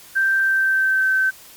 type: tone with pitch glide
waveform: sine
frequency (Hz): 1568 to 1541.1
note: G6 to G6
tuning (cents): 0 to -30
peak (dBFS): -15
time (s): 0.15-1.31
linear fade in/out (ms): 20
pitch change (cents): -30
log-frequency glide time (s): 0.39-1.12
effects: white hiss -44 dBFS RMS until 1.56 s + Opus 48 kbps